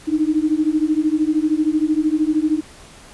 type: beating tone pair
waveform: sine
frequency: 302.6 / 315.6 Hz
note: D#4 / D#4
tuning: -48 / +25 cents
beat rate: 13 Hz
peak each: -18 dBFS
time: 0.07-2.61 s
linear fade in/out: 20 ms
effects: pink hiss -43 dBFS RMS until 3.13 s + resampled to 24000 Hz